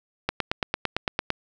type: click train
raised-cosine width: 0.3 ms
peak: -7 dBFS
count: 10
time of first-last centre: 0.29-1.304 s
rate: 8.88 Hz
effects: none